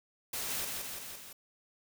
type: noise with echo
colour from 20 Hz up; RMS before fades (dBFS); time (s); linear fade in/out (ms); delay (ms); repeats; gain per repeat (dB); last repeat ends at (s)
white; -37; 0.33-0.65; 5; 170; 4; -3; 1.33
effects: none